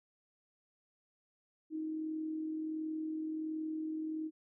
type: tone with amplitude modulation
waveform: sine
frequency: 314.2 Hz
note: D#4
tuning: 17 cents sharp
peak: -34 dBFS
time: 1.7-4.31 s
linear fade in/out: 50 ms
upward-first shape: sine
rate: 41.4 Hz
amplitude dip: 35%
effects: none